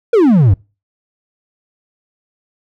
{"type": "exponential sweep", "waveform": "triangle", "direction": "down", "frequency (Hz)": [493.9, 87], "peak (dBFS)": -4, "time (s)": [0.13, 0.54], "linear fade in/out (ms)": 5, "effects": ["noise-tail reverb RT60 0.3 s tail -25 dB re dry"]}